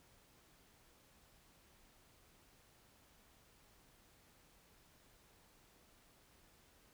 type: silence
effects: pink hiss -68 dBFS RMS until 6.93 s